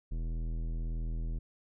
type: tone with tanh clipping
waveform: sine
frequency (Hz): 40.84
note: E1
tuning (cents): -15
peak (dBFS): -34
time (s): 0.11-1.39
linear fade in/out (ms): 10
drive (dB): 15
effects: none